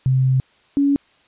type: tone pair in turn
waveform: sine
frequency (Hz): 130.81 / 281.4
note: C3 / C#4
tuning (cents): 0 / +26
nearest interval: octave + minor second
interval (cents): 1326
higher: second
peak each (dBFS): -13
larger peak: neither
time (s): 0.06-0.4 / 0.77-0.96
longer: first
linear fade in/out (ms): 0
effects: white hiss -56 dBFS RMS until 1.27 s + resampled to 8000 Hz